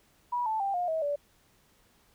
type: tone with pitch steps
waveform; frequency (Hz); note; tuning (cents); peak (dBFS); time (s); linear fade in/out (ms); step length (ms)
sine; 972 / 876 / 789.5 / 711.5 / 641.3 / 578; B5 / A5 / G5 / F5 / E5 / D5; -28 / -8 / +12 / +32 / -48 / -28; -27; 0.32-1.16; 10; 140
effects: pink hiss -65 dBFS RMS until 2.14 s